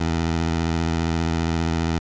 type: tone with vibrato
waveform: 15% pulse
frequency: 82.41 Hz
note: E2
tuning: in tune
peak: -14 dBFS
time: 0-1.99 s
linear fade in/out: 5 ms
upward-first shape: sine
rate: 15 Hz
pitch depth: 44 cents each way
effects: resampled to 16000 Hz